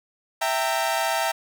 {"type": "chord", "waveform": "sawtooth", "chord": "E diminished", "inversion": "none", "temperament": "equal with one note detuned", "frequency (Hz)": [659.3, 784, 917.4], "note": ["E5", "G5", "Bb5"], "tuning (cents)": [0, 0, -28], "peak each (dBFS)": [-22, -23, -23], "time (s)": [0.41, 1.32], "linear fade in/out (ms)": 10, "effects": []}